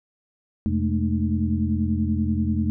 sine tone cluster, 85.4 / 127.8 / 212.3 / 222.6 / 304.6 Hz, F2 / C3 / G#3 / A3 / D#4, -38 / -40 / +38 / +20 / -37 cents, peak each -24 / -31 / -25 / -26 / -31 dBFS, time 0.66-2.7 s, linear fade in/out 0 ms, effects none

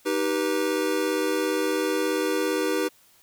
square chord, Eb augmented, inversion none, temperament just, 311.1 / 388.9 / 486.1 Hz, Eb4 / G4 / B4, 0 / -14 / -28 cents, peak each -28 dBFS, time 0.05-2.89 s, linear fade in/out 20 ms, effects white hiss -58 dBFS RMS until 3.22 s

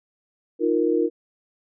sine chord, Eb suspended second, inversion none, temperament just, 311.1 / 350 / 466.7 Hz, Eb4 / F4 / Bb4, 0 / +4 / +2 cents, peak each -23 / -22 / -22 dBFS, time 0.59-1.1 s, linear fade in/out 50 ms, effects none

